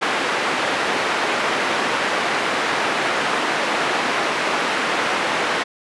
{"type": "band-pass noise", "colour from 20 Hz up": "white", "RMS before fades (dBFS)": -21, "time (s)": [0.01, 5.64], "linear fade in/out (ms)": 20, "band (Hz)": [270, 1900], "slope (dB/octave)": 12, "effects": ["resampled to 24000 Hz"]}